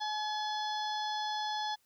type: harmonic tone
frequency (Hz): 851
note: G#5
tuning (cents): +42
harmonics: 1 / 2 / 4 / 5 / 6 / 7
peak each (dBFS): -34 / -43 / -40 / -46 / -46 / -53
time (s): 0-1.76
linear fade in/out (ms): 20
effects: white hiss -72 dBFS RMS until 1.85 s